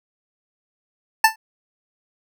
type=tone with exponential decay; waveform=25% pulse; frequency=884 Hz; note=A5; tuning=8 cents sharp; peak=-3 dBFS; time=1.24-1.36 s; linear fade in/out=5 ms; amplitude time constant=24 ms; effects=none